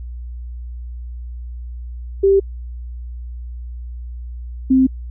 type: tone pair in turn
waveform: sine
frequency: 392 / 261.6 Hz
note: G4 / C4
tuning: 0 / 0 cents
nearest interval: perfect fifth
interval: 700 cents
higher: first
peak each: -9 dBFS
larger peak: neither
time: 2.23-2.4 / 4.7-4.87 s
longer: neither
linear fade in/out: 10 ms
effects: added 60 Hz sine -27 dBFS peak until 5.1 s